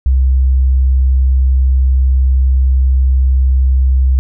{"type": "tone", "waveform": "sine", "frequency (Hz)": 65.2, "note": "C2", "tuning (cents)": -5, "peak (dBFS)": -7, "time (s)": [0.06, 4.19], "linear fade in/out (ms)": 0, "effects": []}